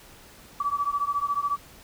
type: beating tone pair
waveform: sine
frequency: 1143 / 1157 Hz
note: D6 / D6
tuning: -47 / -26 cents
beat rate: 14 Hz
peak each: -27 dBFS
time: 0.6-1.57 s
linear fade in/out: 5 ms
effects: pink hiss -50 dBFS RMS until 1.83 s